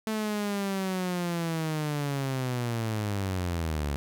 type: linear sweep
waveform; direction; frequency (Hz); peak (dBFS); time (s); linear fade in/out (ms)
sawtooth; down; 220 to 69.3; -24; 0.07-3.96; 0
effects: none